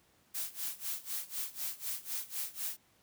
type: noise with tremolo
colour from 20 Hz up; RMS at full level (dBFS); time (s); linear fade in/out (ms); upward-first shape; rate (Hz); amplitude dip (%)
blue; -36; 0.34-2.77; 10; sine; 4; 90
effects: pink hiss -68 dBFS RMS until 3.02 s + high-pass 80 Hz 12 dB/octave